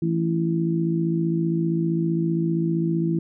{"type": "harmonic tone", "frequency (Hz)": 55.3, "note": "A1", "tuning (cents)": 9, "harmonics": [3, 4, 5, 6], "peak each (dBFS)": [-22, -32, -35, -24], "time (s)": [0.02, 3.19], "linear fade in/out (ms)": 5, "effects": []}